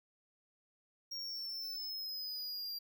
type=linear sweep; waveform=square; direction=down; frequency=5588 to 4739 Hz; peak=-40 dBFS; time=1.11-2.79 s; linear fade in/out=10 ms; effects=none

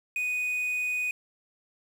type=tone with quantisation; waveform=triangle; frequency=2485 Hz; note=D#7; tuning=3 cents flat; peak=-25 dBFS; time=0.16-1.11 s; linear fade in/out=2 ms; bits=8; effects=none

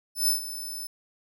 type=tone with ADSR envelope; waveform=10% pulse; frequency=5274 Hz; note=E8; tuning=in tune; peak=-14 dBFS; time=0.15-0.87 s; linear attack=130 ms; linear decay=120 ms; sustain=-14 dB; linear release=3 ms; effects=none

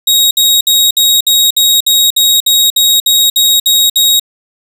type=tone bursts; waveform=sawtooth; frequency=3783 Hz; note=A#7; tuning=25 cents sharp; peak=-3 dBFS; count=14; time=0.07-4.197 s; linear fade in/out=5 ms; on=240 ms; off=59 ms; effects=none

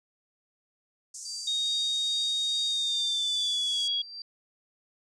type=band-pass noise; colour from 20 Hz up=pink; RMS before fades=-42 dBFS; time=1.14-3.88 s; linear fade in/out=5 ms; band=5700 to 8600 Hz; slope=48 dB/octave
type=tone with tremolo; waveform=sine; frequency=4700 Hz; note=D8; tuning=1 cent sharp; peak=-35 dBFS; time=1.25-4.22 s; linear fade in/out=2 ms; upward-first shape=sine; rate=2.4 Hz; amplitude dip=60%
type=tone with pitch glide; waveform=sine; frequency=3729 to 3322 Hz; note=A#7 to G#7; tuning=0 to 0 cents; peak=-26 dBFS; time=1.47-4.02 s; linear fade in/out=5 ms; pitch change=-200 cents; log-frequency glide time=2.67-3.85 s
effects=none

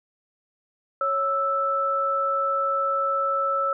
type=tone pair together; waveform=sine; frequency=552.1 / 1318.5 Hz; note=C#5 / E6; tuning=-7 / 0 cents; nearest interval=octave + minor third; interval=1507 cents; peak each=-27 / -22 dBFS; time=1.01-3.73 s; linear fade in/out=2 ms; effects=none

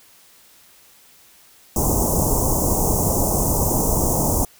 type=band-stop noise; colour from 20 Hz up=pink; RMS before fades=-19 dBFS; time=1.76-4.45 s; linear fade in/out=2 ms; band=1000 to 6100 Hz; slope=48 dB/octave; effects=white hiss -51 dBFS RMS until 4.59 s

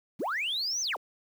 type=linear two-way sweep; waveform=sine; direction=up then down; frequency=117.1 to 6280 to 221.5 Hz; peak=-27 dBFS; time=0.19-0.97 s; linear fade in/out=20 ms; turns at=0.81 s; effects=tanh soft clip ceiling -25 dBFS + 9-bit

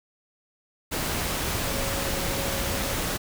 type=tone in noise; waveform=sine; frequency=550 Hz; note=C#5; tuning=14 cents flat; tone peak=-35 dBFS; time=1.66-2.94 s; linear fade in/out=20 ms; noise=pink; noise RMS=-28 dBFS; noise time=0.91-3.18 s; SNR=-10 dB; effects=none

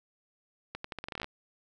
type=accelerating click train; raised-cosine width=0.3 ms; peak=-21 dBFS; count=13; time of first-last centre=0.75-1.244 s; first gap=94 ms; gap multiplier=0.83; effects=none

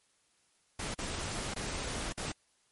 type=noise with dropouts; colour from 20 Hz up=pink; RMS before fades=-37 dBFS; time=0.79-2.32 s; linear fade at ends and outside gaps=5 ms; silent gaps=0.943-0.986 / 1.54-1.561 / 2.126-2.175 s; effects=white hiss -71 dBFS RMS until 2.71 s + MP3 48 kbps

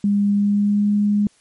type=tone with pitch glide; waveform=sine; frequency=202.8 to 206.2 Hz; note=G#3 to G#3; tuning=-41 to -12 cents; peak=-14 dBFS; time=0.04-1.27 s; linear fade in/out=2 ms; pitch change=+29 cents; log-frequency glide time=0.32-0.9 s; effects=white hiss -57 dBFS RMS until 1.4 s + MP3 48 kbps

